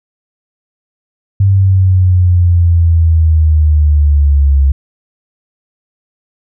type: exponential sweep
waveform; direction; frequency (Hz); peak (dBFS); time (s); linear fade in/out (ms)
sine; down; 98.6 to 68; -5; 1.4-4.72; 5
effects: none